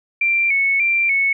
sine tone with vibrato, 2283 Hz, D7, 50 cents flat, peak -14 dBFS, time 0.21-1.33 s, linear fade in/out 5 ms, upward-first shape square, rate 1.7 Hz, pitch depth 59 cents each way, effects none

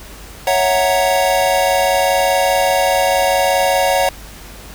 square chord, F# dominant seventh, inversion second, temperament equal, 554.4 / 659.3 / 740 / 932.3 Hz, C#5 / E5 / F#5 / A#5, 0 / 0 / 0 / 0 cents, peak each -17 / -21 / -17 / -22 dBFS, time 0.47-4.09 s, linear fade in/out 2 ms, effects added 50 Hz sine -37 dBFS peak until 4.74 s + pink hiss -37 dBFS RMS until 4.74 s

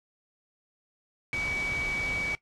sine tone in noise, 2274 Hz, C#7, 44 cents sharp, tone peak -29 dBFS, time 1.33-2.35 s, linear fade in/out 0 ms, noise pink, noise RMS -37 dBFS, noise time 1.33-2.35 s, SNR +5 dB, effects noise-tail reverb RT60 0.1 s tail -17 dB re dry + low-pass 6000 Hz 12 dB/octave

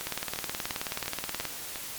two click trains, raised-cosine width 0.2 ms, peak -17 / -13 dBFS, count 6 / 27, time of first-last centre 0.01-1.758 / 0.07-1.453 s, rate 2.86 / 18.8 Hz, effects white hiss -39 dBFS RMS until 1.98 s + MP3 96 kbps

